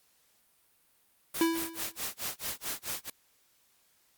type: noise with tremolo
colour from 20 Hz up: white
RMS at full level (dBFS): -34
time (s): 1.34-3.1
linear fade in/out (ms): 5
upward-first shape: sine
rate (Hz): 4.6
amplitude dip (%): 100
type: tone with exponential decay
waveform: square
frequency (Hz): 330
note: E4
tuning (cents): +2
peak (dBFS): -22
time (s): 1.41-1.97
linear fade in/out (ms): 1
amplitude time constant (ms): 120
effects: white hiss -68 dBFS RMS until 4.17 s + Opus 48 kbps